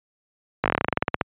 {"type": "slowing click train", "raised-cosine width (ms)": 0.5, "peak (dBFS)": -4, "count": 16, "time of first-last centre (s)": [0.64, 1.212], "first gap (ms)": 18, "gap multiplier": 1.1, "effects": ["high-pass 80 Hz 12 dB/octave", "resampled to 8000 Hz"]}